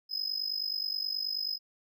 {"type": "tone with amplitude modulation", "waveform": "triangle", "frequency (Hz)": 5070, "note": "D#8", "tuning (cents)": 32, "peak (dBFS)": -26, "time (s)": [0.09, 1.59], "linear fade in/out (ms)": 50, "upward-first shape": "sine", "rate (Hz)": 49.4, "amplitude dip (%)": 85, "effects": []}